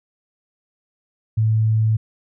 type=tone; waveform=sine; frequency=110 Hz; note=A2; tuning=in tune; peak=-14 dBFS; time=1.37-1.97 s; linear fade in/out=10 ms; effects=none